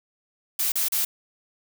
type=noise bursts; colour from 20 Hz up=blue; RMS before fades=-24 dBFS; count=3; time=0.59-1.05 s; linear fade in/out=5 ms; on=130 ms; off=35 ms; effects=none